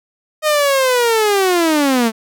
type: linear sweep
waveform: sawtooth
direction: down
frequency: 622.3 to 216.6 Hz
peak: -8 dBFS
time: 0.42-2.12 s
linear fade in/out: 50 ms
effects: none